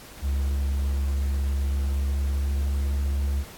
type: tone with pitch glide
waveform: triangle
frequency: 69 to 69.56 Hz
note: C#2 to C#2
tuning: -7 to +7 cents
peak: -20 dBFS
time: 0.21-3.45 s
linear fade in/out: 50 ms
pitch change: +14 cents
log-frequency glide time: 1.86-2.66 s
effects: pink hiss -45 dBFS RMS until 3.57 s + AAC 64 kbps